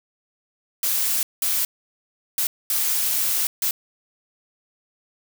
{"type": "noise bursts at uneven times", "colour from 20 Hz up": "blue", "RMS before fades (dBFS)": -22, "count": 5, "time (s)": [[0.83, 1.23], [1.42, 1.65], [2.38, 2.47], [2.7, 3.47], [3.62, 3.71]], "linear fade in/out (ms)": 2, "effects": []}